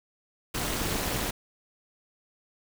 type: noise with amplitude modulation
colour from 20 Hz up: pink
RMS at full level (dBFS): -26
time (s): 0.54-1.31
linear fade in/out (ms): 10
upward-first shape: sine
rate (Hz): 257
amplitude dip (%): 90
effects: none